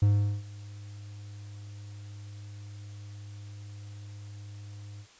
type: tone with ADSR envelope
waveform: triangle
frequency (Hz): 102.3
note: G#2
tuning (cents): -26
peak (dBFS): -16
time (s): 0.02-5.07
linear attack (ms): 5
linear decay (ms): 400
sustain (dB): -23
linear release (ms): 69
effects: white hiss -56 dBFS RMS until 5.19 s + resampled to 16000 Hz